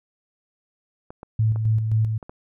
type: clicks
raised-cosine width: 1 ms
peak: -24 dBFS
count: 5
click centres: 1.105 / 1.231 / 1.56 / 2.228 / 2.295 s
type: tone with tremolo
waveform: sine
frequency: 110.1 Hz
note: A2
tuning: 2 cents sharp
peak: -16 dBFS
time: 1.39-2.18 s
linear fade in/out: 5 ms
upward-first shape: square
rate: 3.8 Hz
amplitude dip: 45%
effects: none